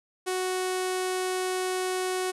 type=tone with low-pass filter; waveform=sawtooth; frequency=370 Hz; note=F#4; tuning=in tune; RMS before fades=-29 dBFS; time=0.26-2.32 s; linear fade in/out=20 ms; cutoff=10000 Hz; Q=2; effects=none